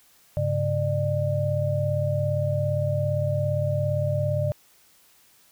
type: tone cluster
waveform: sine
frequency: 101.5 / 139 / 598 Hz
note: G#2 / C#3 / D5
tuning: -39 / +5 / +31 cents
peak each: -26 dBFS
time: 0.37-4.52 s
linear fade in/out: 0 ms
effects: white hiss -58 dBFS RMS until 5.51 s